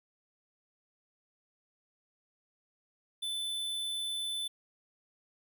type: tone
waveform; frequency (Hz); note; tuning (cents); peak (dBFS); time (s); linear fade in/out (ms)
square; 3512; A7; -4; -34; 3.22-4.48; 10
effects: none